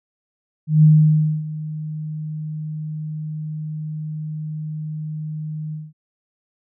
sine tone with ADSR envelope, 154.3 Hz, D#3, 14 cents flat, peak -7 dBFS, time 0.67-5.93 s, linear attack 160 ms, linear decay 600 ms, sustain -18 dB, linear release 200 ms, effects none

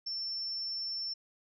sine tone, 5390 Hz, E8, 38 cents sharp, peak -34 dBFS, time 0.06-1.14 s, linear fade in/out 10 ms, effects none

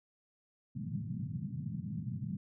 white band-pass noise, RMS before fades -39 dBFS, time 0.75-2.37 s, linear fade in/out 5 ms, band 100 to 210 Hz, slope 48 dB/octave, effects none

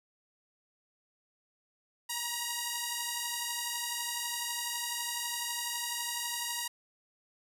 5% pulse beating tone pair, 947 / 959 Hz, A#5 / A#5, +27 / +49 cents, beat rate 12 Hz, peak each -23 / -26 dBFS, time 2.09-6.68 s, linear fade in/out 10 ms, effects none

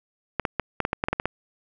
clicks, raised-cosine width 0.5 ms, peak -8 dBFS, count 11, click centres 0.397 / 0.452 / 0.597 / 0.803 / 0.851 / 0.931 / 1.039 / 1.085 / 1.13 / 1.199 / 1.256 s, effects none

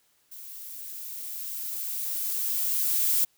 violet noise with level ramp, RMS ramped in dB -43 to -23 dBFS, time 0.31-3.25 s, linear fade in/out 10 ms, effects white hiss -67 dBFS RMS until 3.37 s

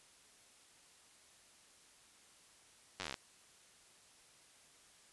slowing click train, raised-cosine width 0.2 ms, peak -23 dBFS, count 12, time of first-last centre 3-3.142 s, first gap 10 ms, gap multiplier 1.05, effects white hiss -64 dBFS RMS until 5.12 s + resampled to 24000 Hz

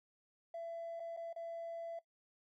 triangle tone with dropouts, 670 Hz, E5, 28 cents sharp, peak -38 dBFS, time 0.54-1.99 s, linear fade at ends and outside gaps 5 ms, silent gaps 0.997-1.001 / 1.165-1.172 / 1.329-1.361 s, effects noise-tail reverb RT60 0.1 s tail -20 dB re dry + tanh soft clip ceiling -39 dBFS

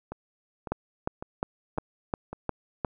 two click trains, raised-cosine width 1 ms, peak -22 / -13 dBFS, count 5 / 7, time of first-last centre 0.12-2.33 / 0.72-2.848 s, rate 1.81 / 2.82 Hz, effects none

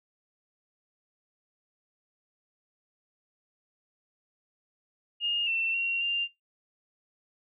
sine tone with pitch steps, 2838 / 2691 / 2745 / 2791 Hz, F7 / E7 / F7 / F7, +27 / +35 / -31 / -2 cents, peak -26 dBFS, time 5.2-6.28 s, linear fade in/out 50 ms, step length 270 ms, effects noise-tail reverb RT60 0.2 s tail -22 dB re dry

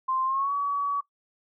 sine tone with pitch glide, 1046.5 to 1134.6 Hz, C6 to C#6, 0 to +40 cents, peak -24 dBFS, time 0.08-1.01 s, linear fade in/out 10 ms, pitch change +140 cents, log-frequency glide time 0.25-0.53 s, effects noise-tail reverb RT60 0.1 s tail -18 dB re dry

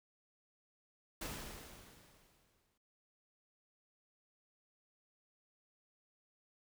pink noise with exponential decay, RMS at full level -42 dBFS, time 1.21-2.78 s, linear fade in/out 5 ms, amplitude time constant 340 ms, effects none

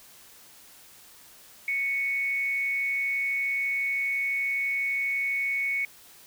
sine tone with amplitude modulation, 2217 Hz, C#7, in tune, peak -23 dBFS, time 1.68-5.85 s, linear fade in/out 2 ms, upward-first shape sine, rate 245 Hz, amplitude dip 40%, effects white hiss -52 dBFS RMS until 6.26 s

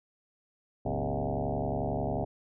sine tone with frequency modulation, 262 Hz, C4, 2 cents sharp, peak -28 dBFS, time 0.85-2.25 s, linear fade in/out 10 ms, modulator 71.2 Hz, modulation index 7, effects none

